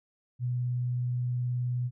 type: tone with vibrato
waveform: sine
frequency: 123.47 Hz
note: B2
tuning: in tune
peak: -27 dBFS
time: 0.39-1.91 s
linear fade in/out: 50 ms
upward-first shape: square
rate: 19 Hz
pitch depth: 8 cents each way
effects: none